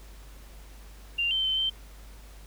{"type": "tone with pitch steps", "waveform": "sine", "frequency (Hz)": [2785, 3105, 3077, 3114], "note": ["F7", "G7", "G7", "G7"], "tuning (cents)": [-5, -17, -33, -12], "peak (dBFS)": -24, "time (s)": [1.18, 1.7], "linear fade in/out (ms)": 10, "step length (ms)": 130, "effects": ["added 50 Hz sine -45 dBFS peak until 2.46 s", "pink hiss -54 dBFS RMS until 2.46 s"]}